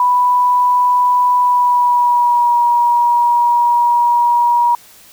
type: tone with pitch glide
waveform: sine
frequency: 987.8 to 955.8 Hz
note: B5 to A#5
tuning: 0 to +43 cents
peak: -9 dBFS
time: 0-4.75 s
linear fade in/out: 2 ms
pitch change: -57 cents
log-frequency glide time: 1.39-2.58 s
effects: white hiss -43 dBFS RMS until 5.12 s